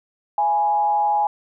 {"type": "tone with frequency modulation", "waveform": "sine", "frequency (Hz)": 830.6, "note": "G#5", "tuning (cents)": 0, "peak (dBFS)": -16, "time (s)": [0.38, 1.27], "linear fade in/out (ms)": 2, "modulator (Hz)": 151, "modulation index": 0.43, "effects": []}